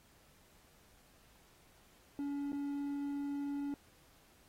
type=tone with dropouts; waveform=triangle; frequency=283.9 Hz; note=C#4; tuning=41 cents sharp; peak=-34 dBFS; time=2.19-3.74 s; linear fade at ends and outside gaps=1 ms; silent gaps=2.52-2.53 s; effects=pink hiss -66 dBFS RMS until 4.48 s + AAC 48 kbps